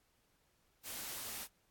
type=noise; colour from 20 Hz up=white; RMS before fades=-44 dBFS; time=0.83-1.48 s; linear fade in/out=50 ms; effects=pink hiss -75 dBFS RMS until 1.7 s + AAC 64 kbps